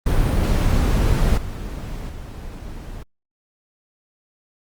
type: noise with level steps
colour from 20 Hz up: brown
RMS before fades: -17 / -29 / -33 dBFS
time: 0.06-3.03 s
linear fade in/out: 5 ms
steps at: 1.37 / 2.09 s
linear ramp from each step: 10 ms
effects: Opus 32 kbps